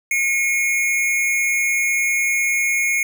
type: tone pair together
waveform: square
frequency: 2173 / 2403 Hz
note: C#7 / D7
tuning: -35 / +39 cents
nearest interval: major second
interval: 174 cents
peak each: -18 / -26 dBFS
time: 0.11-3.03 s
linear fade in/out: 2 ms
effects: none